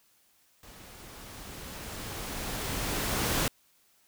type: noise with level ramp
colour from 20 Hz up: pink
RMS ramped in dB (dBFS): -51 to -27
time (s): 0.63-3.48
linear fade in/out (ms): 2
effects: white hiss -66 dBFS RMS until 4.07 s